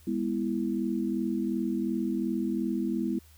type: chord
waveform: sine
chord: E major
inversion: first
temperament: equal with one note detuned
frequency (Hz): 204.1 / 246.9 / 329.6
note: G#3 / B3 / E4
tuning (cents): -30 / 0 / 0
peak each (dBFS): -31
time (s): 0.07-3.19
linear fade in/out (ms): 5
effects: added 77 Hz sine -54 dBFS peak until 3.37 s + white hiss -60 dBFS RMS until 3.37 s